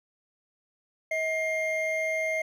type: tone pair together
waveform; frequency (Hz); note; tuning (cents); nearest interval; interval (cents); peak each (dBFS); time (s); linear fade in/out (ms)
triangle; 636.9 / 2119; D#5 / C7; +40 / +21; octave + major sixth; 2081; -27; 1.11-2.42; 5
effects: none